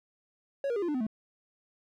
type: tone with pitch steps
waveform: triangle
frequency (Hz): 554.4 / 474.3 / 405.8 / 347.2 / 297.1 / 254.2 / 217.5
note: C#5 / A#4 / G#4 / F4 / D4 / C4 / A3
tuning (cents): 0 / +30 / -40 / -10 / +20 / -50 / -20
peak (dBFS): -26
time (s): 0.64-1.067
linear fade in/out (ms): 2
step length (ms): 61
effects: none